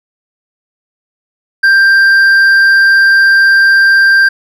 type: tone with hard clipping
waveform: sine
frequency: 1581 Hz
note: G6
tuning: 14 cents sharp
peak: -5 dBFS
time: 1.63-4.29 s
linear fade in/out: 10 ms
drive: 4 dB
effects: none